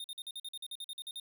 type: tone bursts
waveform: square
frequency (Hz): 3663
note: A#7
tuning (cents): -31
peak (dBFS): -40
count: 14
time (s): 0-1.199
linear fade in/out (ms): 2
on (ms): 42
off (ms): 47
effects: none